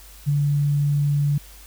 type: tone with ADSR envelope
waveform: sine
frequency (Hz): 144.5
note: D3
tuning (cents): -28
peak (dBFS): -15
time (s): 0.26-1.38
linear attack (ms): 29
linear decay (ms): 9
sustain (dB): -2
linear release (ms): 5
effects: added 50 Hz sine -44 dBFS peak until 1.66 s + white hiss -47 dBFS RMS until 1.66 s